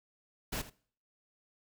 pink noise with echo, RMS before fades -36 dBFS, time 0.52-0.62 s, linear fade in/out 10 ms, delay 81 ms, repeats 1, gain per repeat -15 dB, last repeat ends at 0.701 s, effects noise-tail reverb RT60 0.5 s tail -22 dB re dry

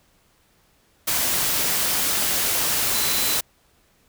sine tone in noise, 4023 Hz, B7, 31 cents sharp, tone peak -29 dBFS, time 2.94-3.38 s, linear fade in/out 10 ms, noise white, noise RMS -22 dBFS, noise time 1.07-3.41 s, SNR -10 dB, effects pink hiss -61 dBFS RMS until 4.08 s

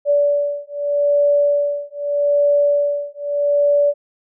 sine beating tone pair, 577 / 577.81 Hz, D5 / D5, -31 / -28 cents, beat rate 0.81 Hz, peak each -17 dBFS, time 0.05-3.94 s, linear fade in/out 50 ms, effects none

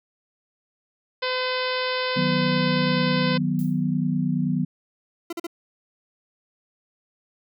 harmonic tone, 509 Hz, C5, 48 cents flat, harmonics 1 / 2 / 3 / 4 / 5 / 6 / 7 / 8 / 9 / 10, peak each -27 / -30 / -32 / -33 / -34 / -35 / -35 / -36 / -37 / -37 dBFS, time 1.22-3.38 s, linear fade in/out 10 ms
sine chord, B major, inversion first, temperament equal, 155.56 / 185 / 246.9 Hz, D#3 / F#3 / B3, 0 / 0 / 0 cents, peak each -25 dBFS, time 2.16-4.65 s, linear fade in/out 10 ms
violet noise with exponential decay, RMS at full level -40 dBFS, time 3.59-3.85 s, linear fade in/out 0 ms, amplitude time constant 56 ms
40% pulse tone bursts, 339.5 Hz, F4, 49 cents flat, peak -27 dBFS, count 3, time 5.3-5.468 s, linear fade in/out 5 ms, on 28 ms, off 42 ms
effects none

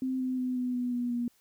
sine tone with pitch steps, 260 / 256.6 / 253.2 / 249.8 / 246.5 / 243.3 / 240.1 Hz, C4 / C4 / B3 / B3 / B3 / B3 / B3, -11 / -34 / +43 / +20 / -3 / -26 / -49 cents, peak -28 dBFS, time 0.02-1.28 s, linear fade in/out 2 ms, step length 180 ms, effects white hiss -67 dBFS RMS until 1.4 s

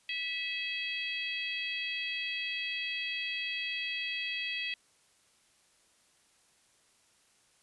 harmonic tone with a mistuned harmonic, 656 Hz, E5, 9 cents flat, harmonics 3 / 4 / 5 / 6 / 7, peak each -40 / -36 / -38 / -49 / -46 dBFS, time 0.09-4.74 s, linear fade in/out 2 ms, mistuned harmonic 4, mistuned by -30 cents, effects white hiss -67 dBFS RMS until 7.62 s + resampled to 24000 Hz

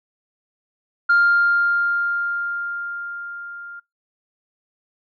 sine tone with level ramp, 1400 Hz, F6, 4 cents sharp, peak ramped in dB -10 to -34 dBFS, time 1.09-3.8 s, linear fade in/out 10 ms, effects noise-tail reverb RT60 0.2 s tail -25 dB re dry + tanh soft clip ceiling -9 dBFS

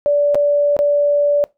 sine tone with dropouts, 580 Hz, D5, 22 cents flat, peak -11 dBFS, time 0.06-1.44 s, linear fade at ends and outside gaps 0 ms, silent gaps 0.346-0.354 / 0.766-0.79 s, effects noise-tail reverb RT60 0.2 s tail -22 dB re dry

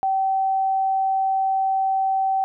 sine tone, 770 Hz, G5, 31 cents flat, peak -18 dBFS, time 0.03-2.44 s, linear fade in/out 0 ms, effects none

